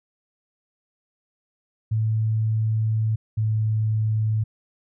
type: tone pair in turn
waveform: sine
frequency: 110 / 108.99 Hz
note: A2 / A2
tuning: 0 / -16 cents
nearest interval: unison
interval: 16 cents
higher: first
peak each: -19 dBFS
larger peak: neither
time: 1.91-3.16 / 3.37-4.44 s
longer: first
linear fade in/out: 10 ms
effects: none